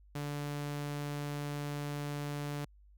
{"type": "tone", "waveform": "sawtooth", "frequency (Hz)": 145.4, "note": "D3", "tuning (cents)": -17, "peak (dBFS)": -32, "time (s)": [0.15, 2.65], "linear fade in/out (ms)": 5, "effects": ["added 50 Hz sine -57 dBFS peak until 2.97 s"]}